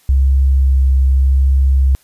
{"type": "tone with vibrato", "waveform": "sine", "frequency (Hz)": 66.8, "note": "C2", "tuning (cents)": 36, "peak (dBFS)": -8, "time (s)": [0.09, 1.95], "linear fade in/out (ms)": 0, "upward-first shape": "sine", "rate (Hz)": 0.85, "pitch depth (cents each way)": 13, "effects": ["white hiss -52 dBFS RMS until 2.03 s", "resampled to 32000 Hz"]}